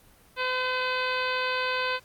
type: harmonic tone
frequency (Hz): 509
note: C5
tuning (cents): -48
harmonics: 1 / 2 / 3 / 4 / 5 / 6 / 7 / 8 / 9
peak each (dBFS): -32 / -31 / -31 / -38 / -33 / -39 / -39 / -40 / -42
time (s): 0.36-2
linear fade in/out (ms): 50
effects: pink hiss -57 dBFS RMS until 2.04 s + Opus 32 kbps